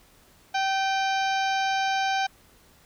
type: harmonic tone with a mistuned harmonic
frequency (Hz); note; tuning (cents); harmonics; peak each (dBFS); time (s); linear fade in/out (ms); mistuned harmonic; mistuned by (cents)
774; G5; -22; 1 / 2 / 3 / 4 / 5 / 6 / 7 / 8; -24 / -30 / -34 / -36 / -38 / -40 / -41 / -42; 0.54-2.27; 10; 3; +51
effects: pink hiss -57 dBFS RMS until 2.85 s